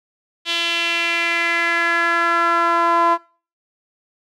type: tone with band-pass filter sweep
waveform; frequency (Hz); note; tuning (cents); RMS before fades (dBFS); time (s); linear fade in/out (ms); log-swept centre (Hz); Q
sawtooth; 338.9; E4; +48; -18; 0.45-3.18; 50; 3300 to 990; 3.6
effects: noise-tail reverb RT60 0.4 s tail -23 dB re dry